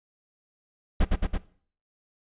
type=noise with echo; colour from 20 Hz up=brown; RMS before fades=-18 dBFS; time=1-1.05 s; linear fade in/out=10 ms; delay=110 ms; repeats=3; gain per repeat=-2 dB; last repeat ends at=1.38 s; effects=noise-tail reverb RT60 0.5 s tail -18 dB re dry + resampled to 8000 Hz